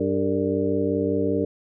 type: harmonic tone with a mistuned harmonic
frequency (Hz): 98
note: G2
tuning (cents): 0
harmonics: 1 / 2 / 3 / 4 / 5 / 6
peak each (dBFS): -31 / -29 / -25 / -28 / -25 / -31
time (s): 0-1.45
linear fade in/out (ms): 5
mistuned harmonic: 5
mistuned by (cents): -120
effects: none